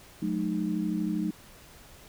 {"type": "tone cluster", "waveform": "sine", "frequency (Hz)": [182.1, 214.8, 308], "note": ["F#3", "A3", "D#4"], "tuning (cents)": [-27, -41, -17], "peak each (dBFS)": -31, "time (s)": [0.22, 1.31], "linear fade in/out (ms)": 5, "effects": ["pink hiss -52 dBFS RMS until 2.08 s"]}